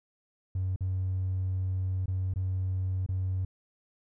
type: tone with dropouts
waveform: triangle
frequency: 93.5 Hz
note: F#2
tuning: 19 cents sharp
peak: -24 dBFS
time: 0.55-3.45 s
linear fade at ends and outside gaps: 5 ms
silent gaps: 0.761-0.807 / 2.059-2.08 / 2.338-2.359 / 3.063-3.088 s
effects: tanh soft clip ceiling -24 dBFS